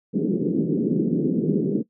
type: band-pass noise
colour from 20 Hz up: pink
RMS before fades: -22 dBFS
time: 0.13-1.83 s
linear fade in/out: 20 ms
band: 160 to 420 Hz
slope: 48 dB/octave
effects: noise-tail reverb RT60 0.1 s tail -19 dB re dry